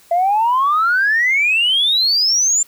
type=exponential sweep; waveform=sine; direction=up; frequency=670 to 7330 Hz; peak=-11 dBFS; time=0.11-2.63 s; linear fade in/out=5 ms; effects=tanh soft clip ceiling -8 dBFS + white hiss -49 dBFS RMS until 2.67 s